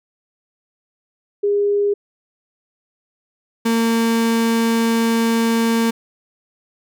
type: tone pair in turn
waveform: sine / 35% pulse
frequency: 407.4 / 228.6 Hz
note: G#4 / A#3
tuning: -33 / -34 cents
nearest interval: minor seventh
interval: 1001 cents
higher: first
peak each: -14 / -13 dBFS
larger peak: second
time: 1.43-1.94 / 3.65-5.91 s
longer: second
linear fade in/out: 10 ms
effects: none